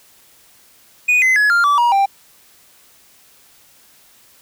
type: tone with pitch steps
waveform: triangle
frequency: 2474 / 2045 / 1689.8 / 1396.5 / 1154.2 / 953.9 / 788.3 Hz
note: D#7 / C7 / G#6 / F6 / D6 / A#5 / G5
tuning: -10 / -40 / +30 / -1 / -30 / +40 / +9 cents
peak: -9 dBFS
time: 1.08-2.06 s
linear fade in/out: 10 ms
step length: 140 ms
effects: white hiss -50 dBFS RMS until 4.41 s